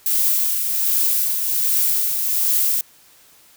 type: noise with tremolo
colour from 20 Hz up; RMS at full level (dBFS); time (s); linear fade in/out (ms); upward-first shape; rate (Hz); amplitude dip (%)
violet; -17; 0.06-2.81; 2; triangle; 1.3; 45
effects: white hiss -51 dBFS RMS until 3.56 s